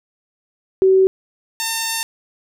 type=tone pair in turn; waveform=sine / 5% pulse; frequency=380.2 / 904.3 Hz; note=F#4 / A5; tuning=+47 / +47 cents; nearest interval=octave + minor third; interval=1500 cents; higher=second; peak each=-9 / -8 dBFS; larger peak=second; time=0.82-1.07 / 1.6-2.03 s; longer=second; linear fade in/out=0 ms; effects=none

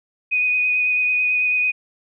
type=tone with vibrato; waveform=sine; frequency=2489 Hz; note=D#7; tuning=in tune; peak=-16 dBFS; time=0.31-1.72 s; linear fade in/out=20 ms; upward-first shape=triangle; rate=9.1 Hz; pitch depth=19 cents each way; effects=none

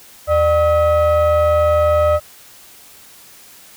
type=tone with frequency modulation; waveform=sine; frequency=600 Hz; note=D5; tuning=37 cents sharp; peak=-9 dBFS; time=0.27-2.2 s; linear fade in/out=50 ms; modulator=680 Hz; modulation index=0.75; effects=tanh soft clip ceiling -9 dBFS + white hiss -43 dBFS RMS until 3.76 s

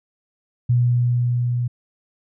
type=tone with level ramp; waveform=sine; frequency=121.8 Hz; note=B2; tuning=24 cents flat; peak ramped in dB=-13 to -19 dBFS; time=0.69-1.68 s; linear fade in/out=10 ms; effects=none

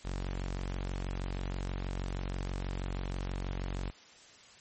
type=tone; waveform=sawtooth; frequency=46.25 Hz; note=F#1; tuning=in tune; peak=-30 dBFS; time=0.04-3.91 s; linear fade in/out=20 ms; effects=white hiss -56 dBFS RMS until 4.6 s + MP3 32 kbps

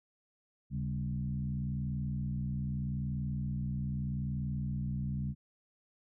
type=tone with frequency modulation; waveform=sine; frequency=138.4 Hz; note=C#3; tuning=2 cents flat; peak=-32 dBFS; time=0.7-5.35 s; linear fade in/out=50 ms; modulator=60.8 Hz; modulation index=1.1; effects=none

